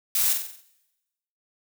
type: noise with echo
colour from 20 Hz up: blue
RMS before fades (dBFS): -23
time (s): 0.15-0.33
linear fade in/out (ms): 2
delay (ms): 46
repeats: 6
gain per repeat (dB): -5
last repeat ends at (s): 0.606
effects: noise-tail reverb RT60 1.0 s tail -20 dB re dry